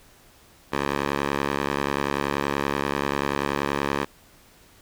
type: tone with band-pass filter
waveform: 10% pulse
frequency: 70.4 Hz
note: C#2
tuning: 27 cents sharp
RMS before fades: -26 dBFS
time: 0.72-4.05 s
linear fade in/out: 10 ms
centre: 1200 Hz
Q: 0.57
effects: pink hiss -54 dBFS RMS until 4.81 s